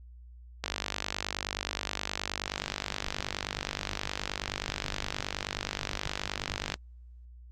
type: click train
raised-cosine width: 0.2 ms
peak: -13 dBFS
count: 303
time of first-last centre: 0.64-6.741 s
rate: 49.5 Hz
effects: added 60 Hz sine -47 dBFS peak until 7.51 s + Opus 48 kbps